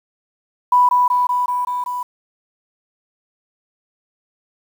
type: tone with echo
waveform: sine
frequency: 987.8 Hz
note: B5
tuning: in tune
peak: -9 dBFS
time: 0.72-0.89 s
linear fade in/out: 5 ms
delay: 190 ms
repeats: 6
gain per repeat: -2 dB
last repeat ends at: 2.03 s
effects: 7-bit